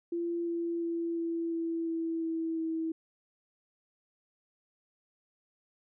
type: tone with pitch steps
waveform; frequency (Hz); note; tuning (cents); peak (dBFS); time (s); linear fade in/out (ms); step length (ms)
sine; 341.3 / 338.7 / 336.2 / 333.7 / 331.2 / 328.7 / 326.3 / 323.8; F4 / E4 / E4 / E4 / E4 / E4 / E4 / E4; -40 / +47 / +34 / +21 / +8 / -5 / -18 / -31; -30; 0.12-2.92; 5; 350
effects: none